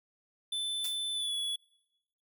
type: tone with pitch glide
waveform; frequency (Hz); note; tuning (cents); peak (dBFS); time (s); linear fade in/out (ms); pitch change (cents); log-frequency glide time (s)
square; 3520 to 3390; A7 to G#7; 0 to +35; -32; 0.52-1.56; 5; -65; 1.13-1.35
type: noise with exponential decay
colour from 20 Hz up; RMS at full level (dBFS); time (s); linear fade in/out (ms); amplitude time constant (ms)
blue; -35; 0.84-1.02; 5; 39
effects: noise-tail reverb RT60 1.0 s tail -25 dB re dry